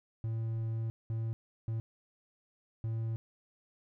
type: tone bursts at uneven times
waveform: triangle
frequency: 112.8 Hz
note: A2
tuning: 44 cents sharp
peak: -30 dBFS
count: 4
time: 0.24-0.9 / 1.1-1.33 / 1.68-1.8 / 2.84-3.16 s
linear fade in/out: 0 ms
effects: none